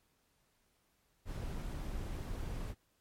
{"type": "noise", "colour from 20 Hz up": "brown", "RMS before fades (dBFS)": -40, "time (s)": [1.25, 2.75], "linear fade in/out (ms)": 50, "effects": ["pink hiss -75 dBFS RMS until 3 s", "MP3 64 kbps"]}